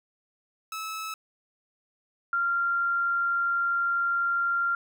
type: tone pair in turn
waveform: sawtooth / sine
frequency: 1300 / 1386.1 Hz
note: E6 / F6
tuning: -24 / -13 cents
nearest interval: minor second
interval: 111 cents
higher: second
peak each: -29 / -23 dBFS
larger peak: second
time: 0.72-1.14 / 2.33-4.75 s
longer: second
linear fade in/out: 2 ms
effects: none